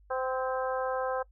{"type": "harmonic tone with a mistuned harmonic", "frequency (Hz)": 259, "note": "C4", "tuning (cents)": -17, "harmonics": [2, 3, 4, 5, 6], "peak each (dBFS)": [-31, -35, -37, -39, -41], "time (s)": [0.1, 1.23], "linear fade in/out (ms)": 10, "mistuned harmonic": 6, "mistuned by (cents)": 28, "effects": ["noise-tail reverb RT60 0.1 s tail -22 dB re dry", "added 50 Hz sine -56 dBFS peak until 1.31 s"]}